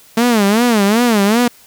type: tone with vibrato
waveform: sawtooth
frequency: 220 Hz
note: A3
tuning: in tune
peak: -6 dBFS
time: 0.17-1.48 s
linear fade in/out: 5 ms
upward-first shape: sine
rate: 2.6 Hz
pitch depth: 190 cents each way
effects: white hiss -45 dBFS RMS until 1.66 s